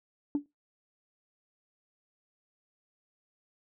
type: tone with exponential decay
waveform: sine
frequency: 288.9 Hz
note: D4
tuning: 28 cents flat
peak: -20 dBFS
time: 0.35-0.46 s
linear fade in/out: 1 ms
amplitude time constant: 22 ms
effects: noise-tail reverb RT60 0.2 s tail -21 dB re dry + tanh soft clip ceiling -22 dBFS

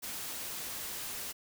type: noise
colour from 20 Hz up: white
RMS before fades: -40 dBFS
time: 0.02-1.33 s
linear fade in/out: 20 ms
effects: none

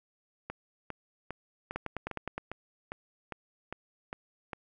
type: two click trains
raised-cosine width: 0.5 ms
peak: -19 / -22 dBFS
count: 7 / 11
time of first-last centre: 1.76-2.38 / 0.5-4.532 s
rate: 9.68 / 2.48 Hz
effects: none

